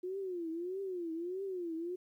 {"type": "tone with vibrato", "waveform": "sine", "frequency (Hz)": 356.3, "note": "F4", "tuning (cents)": 35, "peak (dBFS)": -36, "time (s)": [0.03, 1.96], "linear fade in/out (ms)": 10, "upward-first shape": "triangle", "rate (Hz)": 1.6, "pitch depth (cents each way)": 190, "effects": ["12-bit"]}